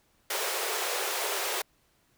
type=high-pass noise; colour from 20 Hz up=pink; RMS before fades=-31 dBFS; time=0.3-1.62 s; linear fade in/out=5 ms; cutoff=370 Hz; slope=96 dB/octave; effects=pink hiss -68 dBFS RMS until 2.17 s